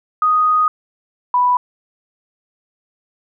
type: tone pair in turn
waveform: sine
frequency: 1244.5 / 987.8 Hz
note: D#6 / B5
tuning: 0 / 0 cents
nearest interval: major third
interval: 400 cents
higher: first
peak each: -11 dBFS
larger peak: neither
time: 0.22-0.68 / 1.34-1.57 s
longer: first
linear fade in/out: 2 ms
effects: none